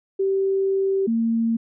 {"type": "tone pair in turn", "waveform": "sine", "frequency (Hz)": [387.9, 228.4], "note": ["G4", "A#3"], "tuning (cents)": [-18, -35], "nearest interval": "major sixth", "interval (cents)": 917, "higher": "first", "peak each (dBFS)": -18, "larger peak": "neither", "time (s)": [[0.19, 1.07], [1.07, 1.57]], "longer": "first", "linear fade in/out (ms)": 10, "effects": []}